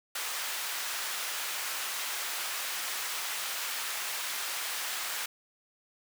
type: high-pass noise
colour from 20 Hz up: pink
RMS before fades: -35 dBFS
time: 0.15-5.26 s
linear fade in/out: 5 ms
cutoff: 1200 Hz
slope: 12 dB/octave
effects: none